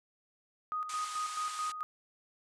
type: tone with tremolo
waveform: sine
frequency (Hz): 1244.5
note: D#6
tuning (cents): 0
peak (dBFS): -32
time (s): 0.72-1.83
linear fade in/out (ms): 0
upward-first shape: square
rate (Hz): 4.6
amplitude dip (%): 55
type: band-pass noise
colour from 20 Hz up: white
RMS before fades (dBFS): -45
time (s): 0.89-1.72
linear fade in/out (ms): 5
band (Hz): 820 to 9300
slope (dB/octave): 48
effects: none